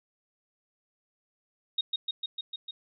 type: tone with echo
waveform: sine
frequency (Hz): 3736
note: A#7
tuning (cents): +3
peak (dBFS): -24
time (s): 1.78-1.81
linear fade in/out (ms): 5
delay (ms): 150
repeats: 6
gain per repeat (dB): -2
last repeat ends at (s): 2.71
effects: none